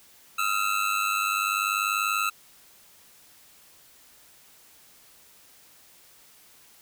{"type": "ring-modulated tone", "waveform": "25% pulse", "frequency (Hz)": 1320, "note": "E6", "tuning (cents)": 2, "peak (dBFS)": -17, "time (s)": [0.38, 2.3], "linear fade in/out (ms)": 10, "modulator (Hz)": 50.2, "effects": ["white hiss -55 dBFS RMS until 6.81 s"]}